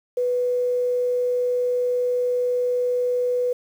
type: tone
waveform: sine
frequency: 493.9 Hz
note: B4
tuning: in tune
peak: -19 dBFS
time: 0.17-3.53 s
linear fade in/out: 5 ms
effects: 8-bit